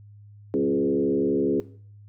sine tone with frequency modulation, 341.5 Hz, F4, 39 cents flat, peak -20 dBFS, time 0.54-1.6 s, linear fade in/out 0 ms, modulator 72.1 Hz, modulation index 1.6, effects noise-tail reverb RT60 0.5 s tail -17 dB re dry + added 103 Hz sine -45 dBFS peak until 2.08 s

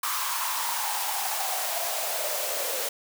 white noise with high-pass filter sweep, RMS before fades -29 dBFS, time 0.03-2.89 s, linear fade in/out 5 ms, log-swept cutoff 1100 to 510 Hz, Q 6.4, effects none

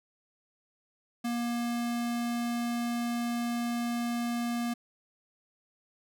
square tone, 237.4 Hz, A#3, 32 cents sharp, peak -30 dBFS, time 1.24-4.74 s, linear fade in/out 10 ms, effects none

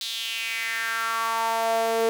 sawtooth tone with high-pass filter sweep, 227 Hz, A#3, 46 cents flat, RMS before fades -26 dBFS, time 0.01-2.09 s, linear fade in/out 0 ms, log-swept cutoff 3900 to 470 Hz, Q 4.1, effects none

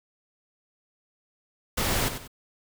pink noise with echo, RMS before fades -26 dBFS, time 1.77-2.09 s, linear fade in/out 10 ms, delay 94 ms, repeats 2, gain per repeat -9 dB, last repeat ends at 2.278 s, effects none

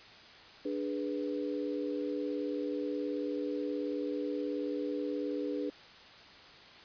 sine chord, G# diminished, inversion second, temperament equal, 293.7 / 415.3 / 493.9 Hz, D4 / G#4 / B4, 0 / 0 / 0 cents, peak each -35 / -38 / -38 dBFS, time 0.65-5.7 s, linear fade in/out 5 ms, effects white hiss -53 dBFS RMS until 6.84 s + resampled to 11025 Hz

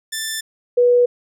10% pulse / sine tone pair in turn, 1769 / 487.9 Hz, A6 / B4, +9 / -21 cents, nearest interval octave + minor seventh, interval 2230 cents, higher first, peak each -14 / -10 dBFS, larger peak second, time 0.12-0.41 / 0.77-1.06 s, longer neither, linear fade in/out 10 ms, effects none

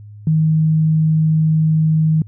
sine tone, 157.4 Hz, D#3, 20 cents sharp, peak -11 dBFS, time 0.27-2.22 s, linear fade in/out 2 ms, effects added 104 Hz sine -34 dBFS peak until 2.27 s

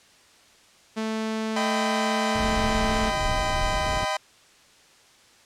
sawtooth tone, 220 Hz, A3, in tune, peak -22 dBFS, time 0.96-3.11 s, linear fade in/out 20 ms
sawtooth chord, Eb augmented, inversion none, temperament equal with one note detuned, 622.3 / 784 / 1007.4 Hz, Eb5 / G5 / B5, 0 / 0 / +34 cents, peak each -25 dBFS, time 1.56-4.17 s, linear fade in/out 5 ms
brown noise, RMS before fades -29 dBFS, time 2.35-4.05 s, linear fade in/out 5 ms
effects white hiss -55 dBFS RMS until 5.45 s + low-pass 7000 Hz 12 dB/octave

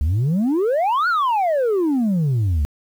sine exponential two-way sweep, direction up then down, 68.4 to 1480 to 68.4 Hz, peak -13 dBFS, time 0.01-2.65 s, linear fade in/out 0 ms, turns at 1.08 s, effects tanh soft clip ceiling -15 dBFS + 8-bit

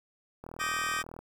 click train, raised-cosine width 1 ms, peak -29 dBFS, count 31, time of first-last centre 0.44-1.19 s, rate 40 Hz
sawtooth chord, Eb major seventh, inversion third, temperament just, 1166.7 / 1244.5 / 1555.6 / 1866.8 Hz, D6 / Eb6 / G6 / Bb6, -12 / 0 / -14 / +2 cents, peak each -32 / -30 / -31 / -32 dBFS, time 0.59-1.03 s, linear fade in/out 20 ms
effects low-pass 10000 Hz 12 dB/octave + 9-bit

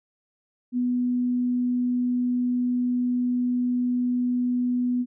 sine tone, 246.9 Hz, B3, in tune, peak -21 dBFS, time 0.72-5.06 s, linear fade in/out 50 ms, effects none

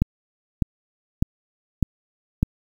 click train, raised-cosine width 5 ms, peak -5 dBFS, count 5, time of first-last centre 0.02-2.43 s, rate 1.66 Hz, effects 7-bit

